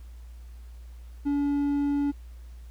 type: tone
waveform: triangle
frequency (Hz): 285.6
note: D4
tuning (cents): -48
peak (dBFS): -21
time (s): 1.25-2.12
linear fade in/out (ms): 20
effects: added 59 Hz sine -41 dBFS peak until 2.7 s + pink hiss -62 dBFS RMS until 2.7 s